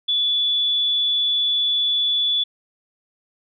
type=tone; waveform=sine; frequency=3445 Hz; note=A7; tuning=37 cents flat; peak=-17 dBFS; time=0.08-2.44 s; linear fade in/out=10 ms; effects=none